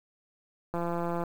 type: click train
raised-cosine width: 1 ms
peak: -19 dBFS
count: 86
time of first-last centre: 0.74-1.237 s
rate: 171 Hz
effects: 8-bit